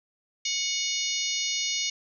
harmonic tone with a mistuned harmonic, 725 Hz, F#5, 35 cents flat, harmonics 3 / 4 / 5 / 6 / 7 / 8 / 9, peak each -34 / -34 / -34 / -34 / -34 / -34 / -34 dBFS, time 0.45-1.9 s, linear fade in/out 5 ms, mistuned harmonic 3, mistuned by +38 cents, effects none

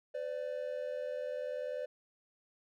triangle tone pair together, 507 / 587.3 Hz, B4 / D5, +45 / 0 cents, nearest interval minor third, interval 255 cents, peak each -37 / -37 dBFS, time 0.14-1.86 s, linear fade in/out 10 ms, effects none

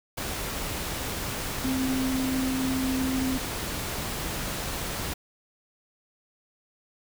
sine tone in noise, 261.6 Hz, C4, in tune, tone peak -25 dBFS, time 1.64-3.38 s, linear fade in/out 10 ms, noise pink, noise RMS -32 dBFS, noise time 0.17-5.14 s, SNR +4 dB, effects none

